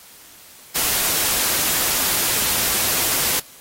white noise, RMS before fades -20 dBFS, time 0.75-3.4 s, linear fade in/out 10 ms, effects white hiss -45 dBFS RMS until 3.6 s + AAC 48 kbps

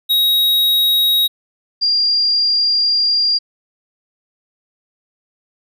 square / sine tone pair in turn, 3800 / 4788 Hz, A#7 / D8, +33 / +33 cents, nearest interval major third, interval 400 cents, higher second, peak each -12 dBFS, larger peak neither, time 0.09-1.28 / 1.81-3.39 s, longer second, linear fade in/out 20 ms, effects none

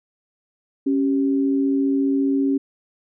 sine tone pair together, 275.2 / 390 Hz, C#4 / G4, -12 / -9 cents, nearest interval tritone, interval 603 cents, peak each -17 / -26 dBFS, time 0.86-2.58 s, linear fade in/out 10 ms, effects none

